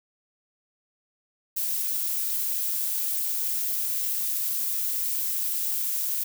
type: noise with amplitude modulation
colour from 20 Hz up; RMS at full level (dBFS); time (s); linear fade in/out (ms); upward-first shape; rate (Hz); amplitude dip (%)
violet; -25; 1.56-6.24; 10; sine; 218; 55
effects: none